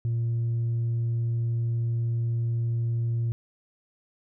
triangle tone with tanh clipping, 116.54 Hz, A#2, in tune, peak -24 dBFS, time 0.05-3.32 s, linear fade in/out 0 ms, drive 6 dB, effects none

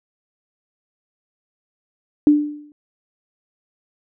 sine tone with exponential decay, 296 Hz, D4, 14 cents sharp, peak -6 dBFS, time 2.27-2.72 s, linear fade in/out 1 ms, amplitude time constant 96 ms, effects none

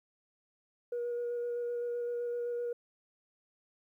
sine tone with vibrato, 479.3 Hz, A#4, 48 cents sharp, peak -31 dBFS, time 0.92-2.73 s, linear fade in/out 5 ms, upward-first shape square, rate 7.8 Hz, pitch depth 9 cents each way, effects tanh soft clip ceiling -30 dBFS + 12-bit

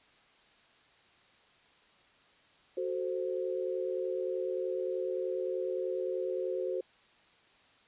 sine chord, F# diminished, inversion none, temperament equal, 370 / 440 / 523.3 Hz, F#4 / A4 / C5, 0 / 0 / 0 cents, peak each -34 / -39 / -35 dBFS, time 2.77-6.81 s, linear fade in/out 5 ms, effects white hiss -63 dBFS RMS until 7.87 s + resampled to 8000 Hz

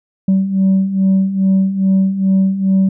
sine beating tone pair, 190.1 / 192.5 Hz, F#3 / G3, +47 / -31 cents, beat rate 2.4 Hz, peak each -15 / -10 dBFS, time 0.28-2.89 s, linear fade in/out 5 ms, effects tanh soft clip ceiling -7 dBFS

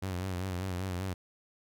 sawtooth tone with vibrato, 92.3 Hz, F#2, 4 cents flat, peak -29 dBFS, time 0.02-1.14 s, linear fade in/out 10 ms, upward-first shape sine, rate 5.1 Hz, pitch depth 76 cents each way, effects none

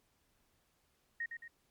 sine tone with echo, 1864.7 Hz, A#6, in tune, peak -35 dBFS, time 1.2-1.26 s, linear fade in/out 5 ms, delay 110 ms, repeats 2, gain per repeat -6 dB, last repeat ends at 1.48 s, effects pink hiss -75 dBFS RMS until 1.7 s + MP3 96 kbps

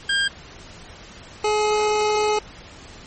25% pulse tone pair in turn, 1604 / 423.6 Hz, G6 / G#4, +39 / +34 cents, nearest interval octave + major seventh, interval 2305 cents, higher first, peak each -14 dBFS, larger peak neither, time 0.09-0.28 / 1.44-2.39 s, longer second, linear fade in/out 5 ms, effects pink hiss -42 dBFS RMS until 3.06 s + MP3 32 kbps

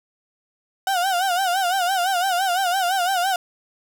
35% pulse tone with vibrato, 740 Hz, F#5, in tune, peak -17 dBFS, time 0.87-3.36 s, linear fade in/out 2 ms, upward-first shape sine, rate 5.9 Hz, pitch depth 110 cents each way, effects none

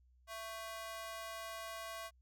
sawtooth ring-modulated tone, 889 Hz, A5, 18 cents sharp, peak -37 dBFS, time 0.27-2.11 s, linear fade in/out 50 ms, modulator 222 Hz, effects added 62 Hz sine -65 dBFS peak until 2.21 s

